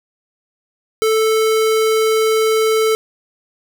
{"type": "tone", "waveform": "square", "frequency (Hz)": 440, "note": "A4", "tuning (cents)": 0, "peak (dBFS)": -13, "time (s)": [1.02, 2.95], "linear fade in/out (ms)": 0, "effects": []}